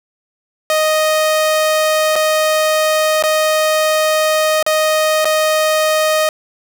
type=tone with dropouts; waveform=sawtooth; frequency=622.3 Hz; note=D#5; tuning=in tune; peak=-8 dBFS; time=0.7-6.29 s; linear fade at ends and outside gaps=1 ms; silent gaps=2.156-2.161 / 3.225-3.237 / 4.627-4.664 / 5.246-5.254 s; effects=none